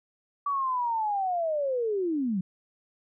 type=linear sweep; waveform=sine; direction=down; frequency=1152 to 174.61 Hz; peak=-25 dBFS; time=0.46-2.41 s; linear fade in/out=5 ms; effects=none